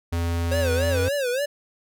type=tone with pitch glide; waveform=square; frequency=84.8 to 89.38 Hz; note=E2 to F2; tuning=+50 to +41 cents; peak=-23 dBFS; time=0.12-1.09 s; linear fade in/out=10 ms; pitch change=+91 cents; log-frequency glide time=0.86-0.98 s
type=tone with vibrato; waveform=square; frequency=530 Hz; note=C5; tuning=22 cents sharp; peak=-23 dBFS; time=0.51-1.46 s; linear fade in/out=10 ms; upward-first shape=sine; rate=3.5 Hz; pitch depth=160 cents each way
effects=none